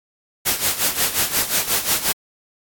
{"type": "noise with tremolo", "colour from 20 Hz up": "white", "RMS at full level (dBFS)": -17, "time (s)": [0.45, 2.13], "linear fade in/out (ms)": 20, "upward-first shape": "sine", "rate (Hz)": 5.6, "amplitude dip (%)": 75, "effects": ["AAC 64 kbps"]}